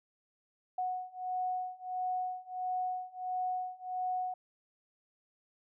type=beating tone pair; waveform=sine; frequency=735 / 736.5 Hz; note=F#5 / F#5; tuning=-12 / -8 cents; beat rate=1.5 Hz; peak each=-37 / -36 dBFS; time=0.78-4.34 s; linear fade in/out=5 ms; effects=none